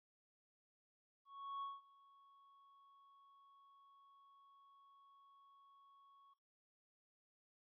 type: tone with ADSR envelope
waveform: triangle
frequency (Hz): 1108.7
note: C#6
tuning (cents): 0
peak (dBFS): -40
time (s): 1.25-6.34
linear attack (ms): 370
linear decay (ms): 190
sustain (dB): -23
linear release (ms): 10
effects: noise-tail reverb RT60 0.9 s tail -24 dB re dry + resampled to 11025 Hz